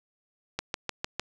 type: click train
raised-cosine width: 0.2 ms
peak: -12 dBFS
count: 5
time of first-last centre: 0.59-1.196 s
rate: 6.6 Hz
effects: none